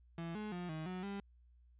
35% pulse tone with pitch steps, 167.2 / 212.1 / 177.3 / 157.5 / 183.4 / 199.3 Hz, E3 / G#3 / F3 / D#3 / F#3 / G3, +25 / +37 / +26 / +21 / -15 / +29 cents, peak -39 dBFS, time 0.18-1.2 s, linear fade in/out 2 ms, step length 170 ms, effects added 60 Hz sine -62 dBFS peak until 1.79 s + resampled to 8000 Hz

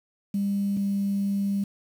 sine tone pair in turn, 200 / 199.09 Hz, G3 / G3, +35 / +27 cents, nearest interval unison, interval 8 cents, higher first, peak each -22 dBFS, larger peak neither, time 0.34-0.77 / 0.77-1.64 s, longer second, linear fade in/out 5 ms, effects tanh soft clip ceiling -18 dBFS + 8-bit

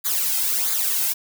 blue noise with flanger, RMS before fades -22 dBFS, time 0.04-1.14 s, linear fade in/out 20 ms, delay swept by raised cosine 0.35 to 1.75 ms, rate 1.5 Hz, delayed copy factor -0.8, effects none

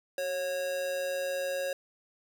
square tone with amplitude modulation, 547 Hz, C#5, 23 cents flat, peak -29 dBFS, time 0.18-1.73 s, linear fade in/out 2 ms, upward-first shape sine, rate 167 Hz, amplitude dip 45%, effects none

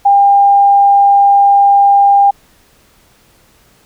sine tone, 801 Hz, G5, 37 cents sharp, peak -4 dBFS, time 0.05-2.31 s, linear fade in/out 10 ms, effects pink hiss -49 dBFS RMS until 3.85 s

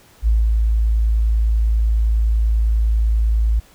sine tone with ADSR envelope, 55 Hz, A1, in tune, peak -11 dBFS, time 0.22-3.6 s, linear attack 51 ms, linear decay 210 ms, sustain -2 dB, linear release 11 ms, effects pink hiss -50 dBFS RMS until 3.74 s

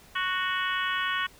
harmonic tone, 370 Hz, F#4, in tune, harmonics 3 / 4 / 5 / 6 / 7 / 8 / 9, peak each -31 / -31 / -32 / -39 / -39 / -35 / -39 dBFS, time 0.15-1.27 s, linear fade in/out 10 ms, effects pink hiss -54 dBFS RMS until 1.39 s

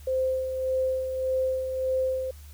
sine tone with tremolo, 520 Hz, C5, 11 cents flat, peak -22 dBFS, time 0.07-2.31 s, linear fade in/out 5 ms, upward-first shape sine, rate 1.7 Hz, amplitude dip 50%, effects added 73 Hz sine -43 dBFS peak until 2.53 s + white hiss -55 dBFS RMS until 2.53 s

